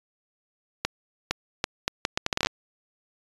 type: accelerating click train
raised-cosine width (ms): 0.2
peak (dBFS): -6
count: 14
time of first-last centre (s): 0.85-2.47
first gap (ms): 460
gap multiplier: 0.72
effects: resampled to 24000 Hz